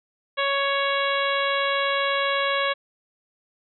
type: harmonic tone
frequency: 556 Hz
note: C#5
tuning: 5 cents sharp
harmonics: 1 / 2 / 3 / 4 / 5 / 6 / 7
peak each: -26 / -26 / -28 / -30 / -32 / -31 / -34 dBFS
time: 0.37-2.74 s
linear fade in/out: 20 ms
effects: none